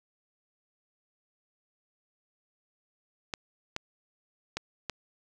clicks, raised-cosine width 0.2 ms, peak -15 dBFS, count 4, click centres 3.338 / 3.764 / 4.57 / 4.897 s, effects none

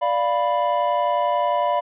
triangle chord, B diminished, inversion first, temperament equal, 587.3 / 698.5 / 987.8 Hz, D5 / F5 / B5, 0 / 0 / 0 cents, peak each -21 / -21 / -20 dBFS, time 0.01-1.81 s, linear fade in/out 20 ms, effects resampled to 8000 Hz

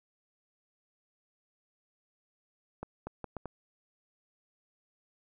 accelerating click train, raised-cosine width 1 ms, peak -24 dBFS, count 5, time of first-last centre 2.83-3.457 s, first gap 240 ms, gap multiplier 0.72, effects none

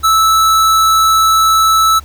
square tone, 1311 Hz, E6, 10 cents flat, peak -8 dBFS, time 0.03-2 s, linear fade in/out 20 ms, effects added 73 Hz sine -32 dBFS peak until 2.04 s + pink hiss -43 dBFS RMS until 2.04 s

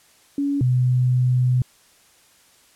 sine tone pair in turn, 282.6 / 125.88 Hz, C#4 / B2, +34 / +33 cents, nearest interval octave + major second, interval 1401 cents, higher first, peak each -19 / -15 dBFS, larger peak second, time 0.38-0.61 / 0.61-1.62 s, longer second, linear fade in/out 2 ms, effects white hiss -55 dBFS RMS until 2.75 s + low-pass 11000 Hz 12 dB/octave

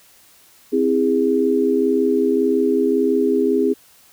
sine chord, C augmented, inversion none, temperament just, 261.6 / 327 / 408.8 Hz, C4 / E4 / G#4, 0 / -14 / -27 cents, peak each -19 / -21 / -17 dBFS, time 0.72-3.74 s, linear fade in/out 20 ms, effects white hiss -51 dBFS RMS until 4.12 s

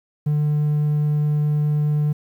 triangle tone, 149.2 Hz, D3, 28 cents sharp, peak -14 dBFS, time 0.26-2.13 s, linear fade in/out 10 ms, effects tanh soft clip ceiling -10 dBFS + 9-bit

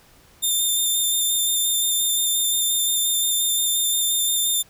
10% pulse tone with vibrato, 3600 Hz, A7, 39 cents sharp, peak -12 dBFS, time 0.42-4.63 s, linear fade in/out 20 ms, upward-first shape square, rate 5.7 Hz, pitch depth 12 cents each way, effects pink hiss -53 dBFS RMS until 4.69 s

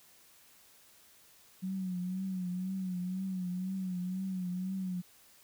sine tone with vibrato, 185 Hz, F#3, in tune, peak -33 dBFS, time 1.62-5.02 s, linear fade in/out 20 ms, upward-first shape triangle, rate 2 Hz, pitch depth 70 cents each way, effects white hiss -61 dBFS RMS until 5.43 s

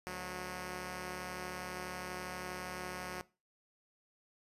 5% pulse tone pair together, 72.31 / 182.2 Hz, D2 / F#3, -26 / -26 cents, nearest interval octave + major third, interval 1600 cents, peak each -36 / -30 dBFS, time 0.07-3.21 s, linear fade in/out 0 ms, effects noise-tail reverb RT60 0.3 s tail -20 dB re dry + resampled to 32000 Hz

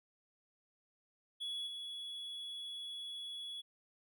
triangle tone with level steps, 3378 Hz, G#7, 29 cents sharp, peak -37 / -41 dBFS, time 1.4-3.62 s, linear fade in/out 20 ms, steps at 1.66 s, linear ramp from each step 20 ms, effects none

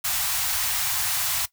white band-stop noise, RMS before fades -25 dBFS, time 0.04-1.46 s, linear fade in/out 10 ms, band 140 to 690 Hz, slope 48 dB/octave, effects noise-tail reverb RT60 0.1 s tail -17 dB re dry

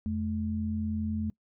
sine tone pair together, 85.7 / 216 Hz, F2 / A3, -32 / -32 cents, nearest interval octave + major third, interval 1600 cents, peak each -33 / -30 dBFS, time 0.06-1.3 s, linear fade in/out 0 ms, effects noise-tail reverb RT60 0.1 s tail -23 dB re dry

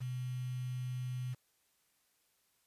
sine tone with quantisation, 126 Hz, B2, 35 cents sharp, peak -36 dBFS, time 0-1.35 s, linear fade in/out 20 ms, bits 9, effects white hiss -75 dBFS RMS until 2.66 s + resampled to 32000 Hz

